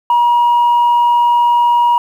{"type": "tone", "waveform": "sine", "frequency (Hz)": 956, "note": "A#5", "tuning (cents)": 43, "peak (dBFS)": -6, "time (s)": [0.1, 1.98], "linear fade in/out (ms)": 2, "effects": ["tanh soft clip ceiling -6 dBFS", "7-bit"]}